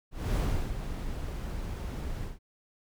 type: noise with ADSR envelope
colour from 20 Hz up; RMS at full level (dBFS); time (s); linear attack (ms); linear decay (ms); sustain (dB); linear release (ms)
brown; -26; 0.11-2.39; 240; 370; -9; 160
effects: none